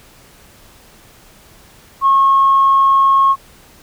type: tone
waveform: sine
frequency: 1088 Hz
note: C#6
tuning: 33 cents flat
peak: -7 dBFS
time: 2.01-3.36 s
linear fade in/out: 50 ms
effects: tanh soft clip ceiling -3 dBFS + pink hiss -45 dBFS RMS until 3.82 s